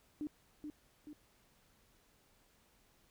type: tone with echo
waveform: sine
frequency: 299.5 Hz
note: D4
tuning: 34 cents sharp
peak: -37 dBFS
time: 0.21-0.27 s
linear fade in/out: 0 ms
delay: 430 ms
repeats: 2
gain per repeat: -5 dB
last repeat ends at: 1.13 s
effects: pink hiss -70 dBFS RMS until 3.1 s